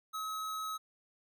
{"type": "tone", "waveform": "square", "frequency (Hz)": 1281, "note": "E6", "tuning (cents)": -50, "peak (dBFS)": -37, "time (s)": [0.13, 0.78], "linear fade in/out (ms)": 20, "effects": []}